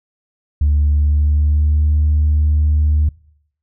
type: tone with pitch glide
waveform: sine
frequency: 73.42 to 75.44 Hz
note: D2 to D2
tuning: 0 to +47 cents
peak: -9 dBFS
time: 0.61-3.09 s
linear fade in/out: 5 ms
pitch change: +47 cents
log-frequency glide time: 0.92-1.95 s
effects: noise-tail reverb RT60 0.7 s tail -24 dB re dry + tanh soft clip ceiling -8 dBFS